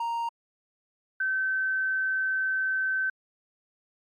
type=tone pair in turn; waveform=triangle / sine; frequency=931 / 1538.1 Hz; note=A#5 / G6; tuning=-2 / -33 cents; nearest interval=major sixth; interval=869 cents; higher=second; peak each=-25 / -24 dBFS; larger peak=second; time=0-0.29 / 1.2-3.1 s; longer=second; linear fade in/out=5 ms; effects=MP3 64 kbps